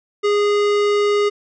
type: tone with hard clipping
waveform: sine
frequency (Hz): 412.1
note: G#4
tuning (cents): -13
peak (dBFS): -16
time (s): 0.23-1.3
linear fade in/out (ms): 20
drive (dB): 18
effects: resampled to 24000 Hz